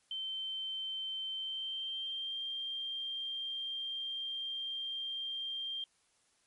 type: tone with pitch glide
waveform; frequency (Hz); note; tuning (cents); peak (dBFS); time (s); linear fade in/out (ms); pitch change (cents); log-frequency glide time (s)
sine; 3100 to 3182; G7 to G7; -20 to +25; -36; 0.11-5.84; 2; +45; 1.33-2.39
effects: white hiss -72 dBFS RMS until 6.46 s + MP3 48 kbps